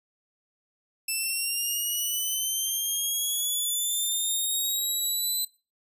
5% pulse linear sweep, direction up, 2637 to 4033 Hz, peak -18 dBFS, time 1.08-5.45 s, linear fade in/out 5 ms, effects noise-tail reverb RT60 0.3 s tail -20 dB re dry + resampled to 32000 Hz

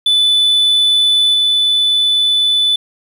sine tone with level steps, 3492 Hz, A7, 14 cents flat, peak -6 / -8 dBFS, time 0.06-2.76 s, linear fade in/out 5 ms, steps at 1.34 s, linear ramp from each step 2 ms, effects tanh soft clip ceiling -8 dBFS + 7-bit

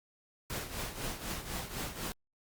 pink noise with tremolo, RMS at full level -36 dBFS, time 0.5-2.12 s, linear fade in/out 0 ms, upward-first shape triangle, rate 4 Hz, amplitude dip 75%, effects Opus 48 kbps

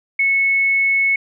sine tone, 2200 Hz, C#7, 14 cents flat, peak -13 dBFS, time 0.19-1.16 s, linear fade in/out 5 ms, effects none

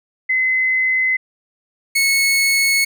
sine / sawtooth tone pair in turn, 2042 / 2197 Hz, C7 / C#7, -43 / -16 cents, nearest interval minor second, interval 127 cents, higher second, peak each -14 / -10 dBFS, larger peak second, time 0.29-1.17 / 1.95-2.85 s, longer second, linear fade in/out 10 ms, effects none

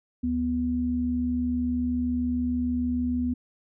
sine tone pair together, 73.4 / 246.9 Hz, D2 / B3, 0 / 0 cents, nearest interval octave + major sixth, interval 2100 cents, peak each -32 / -24 dBFS, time 0.23-3.34 s, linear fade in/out 10 ms, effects none

